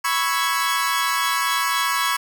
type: chord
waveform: sawtooth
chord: C# minor seventh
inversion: third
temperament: equal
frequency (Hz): 987.8 / 1108.7 / 1318.5 / 1661.2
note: B5 / C#6 / E6 / G#6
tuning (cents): 0 / 0 / 0 / 0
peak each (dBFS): -22 / -19 / -24 / -22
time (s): 0.04-2.17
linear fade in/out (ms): 10
effects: none